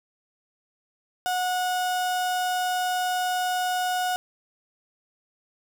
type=tone; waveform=35% pulse; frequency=730 Hz; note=F#5; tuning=24 cents flat; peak=-22 dBFS; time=1.26-4.16 s; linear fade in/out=0 ms; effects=none